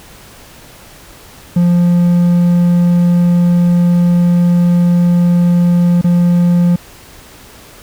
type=tone with dropouts; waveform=triangle; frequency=174.61 Hz; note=F3; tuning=in tune; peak=-5 dBFS; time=1.56-6.76 s; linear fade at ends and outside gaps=5 ms; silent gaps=6.014-6.042 s; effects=pink hiss -38 dBFS RMS until 7.82 s